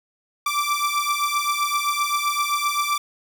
sawtooth beating tone pair, 1166 / 1173.7 Hz, D6 / D6, -13 / -1 cents, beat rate 7.7 Hz, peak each -20 dBFS, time 0.46-2.98 s, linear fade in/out 5 ms, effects none

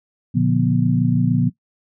sine tone cluster, 119.1 / 145.7 / 176.5 / 242.7 Hz, A#2 / D3 / F3 / B3, +38 / -13 / +19 / -30 cents, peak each -20 / -20 / -19 / -20 dBFS, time 0.34-1.5 s, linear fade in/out 20 ms, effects noise-tail reverb RT60 0.1 s tail -17 dB re dry

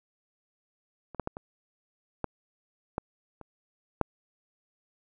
clicks, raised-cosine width 1 ms, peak -29 / -15 / -17 / -24 / -15 / -15 / -30 / -9 dBFS, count 8, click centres 1.147 / 1.197 / 1.274 / 1.369 / 2.243 / 2.981 / 3.413 / 4.013 s, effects none

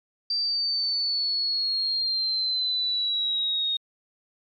sine linear sweep, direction down, 4687 to 3715 Hz, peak -21 dBFS, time 0.3-3.77 s, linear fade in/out 5 ms, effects tanh soft clip ceiling -21 dBFS + MP3 48 kbps

